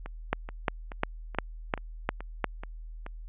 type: two click trains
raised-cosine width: 0.5 ms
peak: -24 / -10 dBFS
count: 8 / 7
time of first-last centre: 0.06-3.064 / 0.33-2.443 s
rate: 2.33 / 2.84 Hz
effects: added 40 Hz sine -39 dBFS peak until 3.28 s + resampled to 8000 Hz